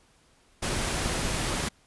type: noise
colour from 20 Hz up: pink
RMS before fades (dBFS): -29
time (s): 0.62-1.69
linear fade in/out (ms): 10
type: clicks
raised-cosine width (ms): 5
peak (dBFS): -22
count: 4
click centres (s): 1.06 / 1.193 / 1.252 / 1.345
effects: pink hiss -62 dBFS RMS until 1.86 s + resampled to 24000 Hz